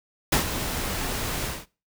pink noise with ADSR envelope, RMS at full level -19 dBFS, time 0.32-1.66 s, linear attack 6 ms, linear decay 110 ms, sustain -10 dB, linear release 200 ms, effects noise-tail reverb RT60 0.3 s tail -20 dB re dry

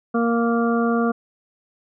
harmonic tone, 233.1 Hz, A#3, in tune, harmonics 1 / 2 / 3 / 5 / 6, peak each -19 / -23 / -27 / -27 / -30 dBFS, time 0.14-1.12 s, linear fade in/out 10 ms, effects none

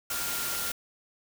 sine tone in noise, 1399 Hz, F6, 3 cents sharp, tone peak -39 dBFS, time 0.1-0.72 s, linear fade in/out 5 ms, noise white, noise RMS -32 dBFS, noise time 0.1-0.72 s, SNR -10 dB, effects none

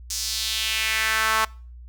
sawtooth tone with high-pass filter sweep, 220 Hz, A3, in tune, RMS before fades -24 dBFS, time 0.1-1.45 s, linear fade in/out 5 ms, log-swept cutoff 6000 to 1100 Hz, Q 2.2, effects noise-tail reverb RT60 0.4 s tail -24 dB re dry + added 60 Hz sine -39 dBFS peak until 1.88 s

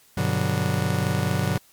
45% pulse chord, G major seventh, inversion none, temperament just, 98 / 122.5 / 147 / 183.75 Hz, G2 / B2 / D3 / F#3, 0 / -14 / +2 / -12 cents, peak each -27 dBFS, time 0.17-1.58 s, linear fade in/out 5 ms, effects white hiss -56 dBFS RMS until 1.72 s + MP3 96 kbps

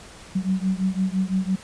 sine beating tone pair, 186.2 / 192.1 Hz, F#3 / G3, +11 / -35 cents, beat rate 5.9 Hz, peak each -23 / -24 dBFS, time 0.35-1.56 s, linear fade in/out 10 ms, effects pink hiss -44 dBFS RMS until 1.63 s + resampled to 22050 Hz

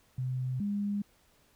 sine tone pair in turn, 128.2 / 203.5 Hz, C3 / G#3, -35 / -35 cents, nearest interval minor sixth, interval 800 cents, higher second, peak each -30 / -29 dBFS, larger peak second, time 0.18-0.6 / 0.6-1.02 s, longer neither, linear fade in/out 5 ms, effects pink hiss -66 dBFS RMS until 1.55 s

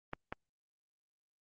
clicks, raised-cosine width 0.5 ms, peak -23 dBFS, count 2, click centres 0.134 / 0.325 s, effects Opus 32 kbps

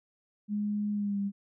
sine tone with pitch glide, 207.7 to 199.82 Hz, G#3 to G3, 0 to +33 cents, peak -28 dBFS, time 0.48-1.32 s, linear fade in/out 50 ms, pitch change -67 cents, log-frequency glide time 0.92-1.19 s, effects none

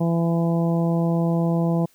harmonic tone, 167.7 Hz, E3, 30 cents sharp, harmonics 1 / 2 / 3 / 4 / 5 / 6, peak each -19 / -27 / -29 / -30 / -35 / -38 dBFS, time 0-1.86 s, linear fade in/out 10 ms, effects white hiss -59 dBFS RMS until 1.94 s

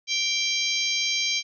harmonic tone with a mistuned harmonic, 794 Hz, G5, 22 cents sharp, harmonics 3 / 4 / 5 / 6 / 7 / 8, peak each -28 / -29 / -30 / -31 / -31 / -32 dBFS, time 0.07-1.43 s, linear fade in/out 50 ms, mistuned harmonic 3, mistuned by -36 cents, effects none

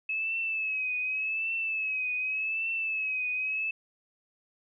sine tone with vibrato, 2584 Hz, E7, 35 cents flat, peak -28 dBFS, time 0.09-3.71 s, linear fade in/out 5 ms, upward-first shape triangle, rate 0.86 Hz, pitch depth 72 cents each way, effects none

